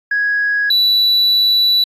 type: tone pair in turn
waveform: sine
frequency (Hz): 1661.2 / 3951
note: G#6 / B7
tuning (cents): 0 / 0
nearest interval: octave + minor third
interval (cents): 1500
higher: second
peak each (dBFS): -12 / -7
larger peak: second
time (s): 0.11-0.7 / 0.7-1.84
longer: second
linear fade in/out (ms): 5
effects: tanh soft clip ceiling -9 dBFS + AAC 64 kbps